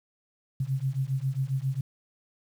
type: beating tone pair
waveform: sine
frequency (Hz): 130.2 / 137.6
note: C3 / C#3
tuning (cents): -8 / -12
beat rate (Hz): 7.4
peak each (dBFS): -29 / -29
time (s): 0.6-1.81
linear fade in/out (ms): 5
effects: 9-bit